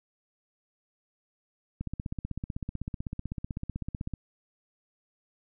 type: click train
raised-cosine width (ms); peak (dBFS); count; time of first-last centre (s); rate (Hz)
5; -21; 38; 1.81-4.137; 15.9
effects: none